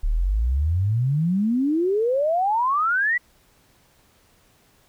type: exponential sweep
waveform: sine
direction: up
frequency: 34.65 to 1995 Hz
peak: -18 dBFS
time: 0.03-3.18 s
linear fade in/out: 10 ms
effects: pink hiss -59 dBFS RMS until 4.88 s